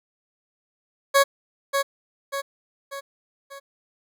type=tone with echo; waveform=20% pulse; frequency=554.4 Hz; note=C#5; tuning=in tune; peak=-9 dBFS; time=1.14-1.24 s; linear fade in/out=20 ms; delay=590 ms; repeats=4; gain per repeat=-6 dB; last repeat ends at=3.6 s; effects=none